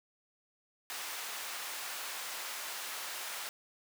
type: high-pass noise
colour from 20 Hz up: pink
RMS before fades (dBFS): -41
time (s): 0.9-3.49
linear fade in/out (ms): 0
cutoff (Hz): 970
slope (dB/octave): 12
effects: none